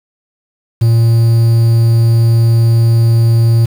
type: tone with quantisation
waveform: triangle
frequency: 115.1 Hz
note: A#2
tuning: 22 cents flat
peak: -4 dBFS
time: 0.81-3.66 s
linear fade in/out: 10 ms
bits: 5
effects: none